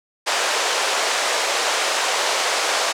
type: band-pass noise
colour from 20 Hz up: pink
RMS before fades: -21 dBFS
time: 0.26-2.93 s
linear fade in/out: 20 ms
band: 500 to 8000 Hz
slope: 24 dB/octave
effects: none